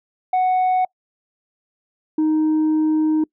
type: tone pair in turn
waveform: sine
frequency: 740 / 311.1 Hz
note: F#5 / D#4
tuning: 0 / 0 cents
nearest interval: octave + minor third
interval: 1500 cents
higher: first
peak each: -12 dBFS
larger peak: neither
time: 0.33-0.85 / 2.18-3.24 s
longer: second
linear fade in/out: 5 ms
effects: noise-tail reverb RT60 0.1 s tail -26 dB re dry + tanh soft clip ceiling -14 dBFS